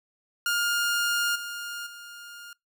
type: tone with level steps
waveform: sawtooth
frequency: 1413 Hz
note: F6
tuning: 20 cents sharp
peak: -20 / -30 / -38 dBFS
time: 0.46-2.53 s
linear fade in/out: 2 ms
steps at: 1.35 / 1.86 s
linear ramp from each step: 10 ms
effects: noise-tail reverb RT60 0.2 s tail -25 dB re dry